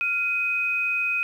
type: tone pair together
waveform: sine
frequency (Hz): 1396.9 / 2509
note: F6 / D#7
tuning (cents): 0 / +14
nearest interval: minor seventh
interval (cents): 1014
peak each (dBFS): -32 / -22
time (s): 0.01-1.23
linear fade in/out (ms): 0
effects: 9-bit